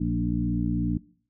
harmonic tone with a mistuned harmonic, 58.9 Hz, A#1, 19 cents sharp, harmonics 1 / 2 / 3 / 4 / 5, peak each -31 / -31 / -28 / -30 / -29 dBFS, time 0-0.98 s, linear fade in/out 10 ms, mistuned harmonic 4, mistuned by -23 cents, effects noise-tail reverb RT60 0.5 s tail -21 dB re dry

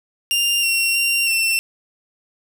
sawtooth tone with pitch steps, 2795 / 2735 / 2763 / 2695 Hz, F7 / F7 / F7 / E7, +1 / -37 / -19 / +38 cents, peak -13 dBFS, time 0.31-1.59 s, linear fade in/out 0 ms, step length 320 ms, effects none

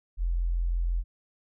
sine tone, 43 Hz, F1, 26 cents flat, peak -24 dBFS, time 0.17-1.04 s, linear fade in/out 50 ms, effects none

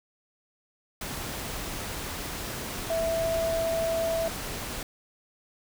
sine tone in noise, 659.3 Hz, E5, in tune, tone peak -25 dBFS, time 2.9-4.28 s, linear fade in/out 2 ms, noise pink, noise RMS -35 dBFS, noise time 1.01-4.83 s, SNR +7 dB, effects none

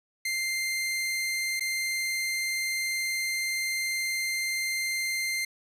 sawtooth tone with dropouts, 2093 Hz, C7, in tune, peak -24 dBFS, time 0.25-5.45 s, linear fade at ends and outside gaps 5 ms, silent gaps 1.597-1.606 s, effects resampled to 32000 Hz

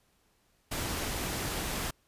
pink noise, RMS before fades -34 dBFS, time 0.71-1.91 s, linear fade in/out 10 ms, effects pink hiss -70 dBFS RMS until 2.07 s + resampled to 32000 Hz

